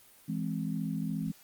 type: chord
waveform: sine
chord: E augmented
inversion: none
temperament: equal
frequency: 164.81 / 207.7 / 261.6 Hz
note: E3 / G#3 / B#3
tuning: 0 / 0 / 0 cents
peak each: -34 / -35 / -37 dBFS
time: 0.28-1.32 s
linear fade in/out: 10 ms
effects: white hiss -58 dBFS RMS until 1.43 s + Opus 32 kbps